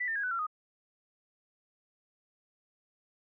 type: tone with pitch steps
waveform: sine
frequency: 1975.5 / 1801.1 / 1642.1 / 1497.1 / 1365 / 1244.5 Hz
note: B6 / A6 / G#6 / F#6 / F6 / D#6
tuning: 0 / +40 / -20 / +20 / -40 / 0 cents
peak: -30 dBFS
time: 0-0.468 s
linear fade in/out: 10 ms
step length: 78 ms
effects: none